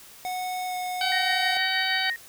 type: tone with pitch glide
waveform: square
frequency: 735 to 729.5 Hz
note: F#5 to F#5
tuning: -12 to -25 cents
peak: -29 dBFS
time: 0.25-1.57 s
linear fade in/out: 0 ms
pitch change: -13 cents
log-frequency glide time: 0.66-0.76 s
type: harmonic tone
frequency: 760 Hz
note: F#5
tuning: 46 cents sharp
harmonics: 1 / 2 / 3 / 4 / 5 / 6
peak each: -31 / -31 / -31 / -31 / -31 / -31 dBFS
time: 1.01-2.1 s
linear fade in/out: 2 ms
type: tone with tremolo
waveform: sine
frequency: 1864.7 Hz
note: A#6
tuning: in tune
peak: -25 dBFS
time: 1.12-2.16 s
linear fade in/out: 0 ms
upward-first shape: sine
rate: 6.4 Hz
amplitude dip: 65%
effects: white hiss -48 dBFS RMS until 2.28 s